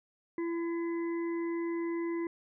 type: harmonic tone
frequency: 337.2 Hz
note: E4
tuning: 39 cents sharp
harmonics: 1 / 3 / 5 / 6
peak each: -31 / -45 / -56 / -47 dBFS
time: 0.38-2.27 s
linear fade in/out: 2 ms
effects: none